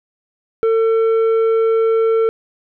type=tone with tanh clipping; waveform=sine; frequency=450 Hz; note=A4; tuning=39 cents sharp; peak=-13 dBFS; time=0.63-2.29 s; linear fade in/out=0 ms; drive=7 dB; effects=none